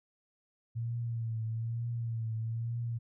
sine tone with vibrato, 114.8 Hz, A#2, 26 cents flat, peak -32 dBFS, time 0.75-2.99 s, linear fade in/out 20 ms, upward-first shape triangle, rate 1.1 Hz, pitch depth 59 cents each way, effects none

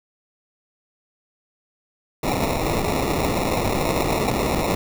violet noise with sample-and-hold, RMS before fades -22 dBFS, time 2.23-4.75 s, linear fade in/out 5 ms, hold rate 1575 Hz, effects none

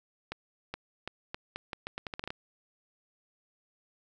accelerating click train, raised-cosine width 0.3 ms, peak -20 dBFS, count 14, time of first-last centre 0.32-2.305 s, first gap 420 ms, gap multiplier 0.8, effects none

